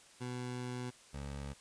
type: tone pair in turn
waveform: 20% pulse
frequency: 124.3 / 69.94 Hz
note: B2 / C#2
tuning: +12 / +16 cents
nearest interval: minor seventh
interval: 996 cents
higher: first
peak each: -34 / -36 dBFS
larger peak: first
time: 0.2-0.91 / 1.13-1.54 s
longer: first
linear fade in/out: 20 ms
effects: white hiss -60 dBFS RMS until 1.6 s + resampled to 22050 Hz